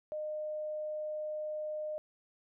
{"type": "tone", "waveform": "sine", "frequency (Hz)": 611, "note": "D#5", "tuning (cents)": -32, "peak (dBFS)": -35, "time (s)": [0.12, 1.98], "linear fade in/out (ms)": 0, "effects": []}